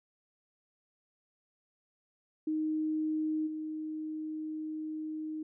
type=tone with level steps; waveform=sine; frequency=311.1 Hz; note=D#4; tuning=in tune; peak=-29 / -35 dBFS; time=2.47-5.43 s; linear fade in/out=5 ms; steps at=3.46 s; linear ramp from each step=20 ms; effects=none